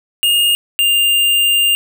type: tone pair in turn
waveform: square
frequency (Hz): 2835 / 2801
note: F7 / F7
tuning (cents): +25 / +4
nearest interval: unison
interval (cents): 21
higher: first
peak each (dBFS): -11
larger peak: neither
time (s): 0.23-0.55 / 0.79-1.75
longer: second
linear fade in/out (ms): 0
effects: none